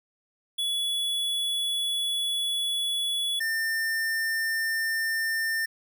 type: tone pair in turn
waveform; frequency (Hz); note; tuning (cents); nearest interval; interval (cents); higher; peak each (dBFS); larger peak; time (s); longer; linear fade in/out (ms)
square; 3400 / 1800; G#7 / A6; +40 / +39; major seventh; 1101; first; -26; neither; 0.58-3.4 / 3.4-5.66; first; 10
effects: 11-bit